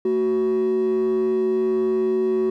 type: tone pair together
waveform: triangle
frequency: 224.5 / 373.7 Hz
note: A3 / F#4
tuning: +35 / +17 cents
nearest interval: major sixth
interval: 882 cents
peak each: -23 / -15 dBFS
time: 0.05-2.5 s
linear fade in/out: 5 ms
effects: tanh soft clip ceiling -14 dBFS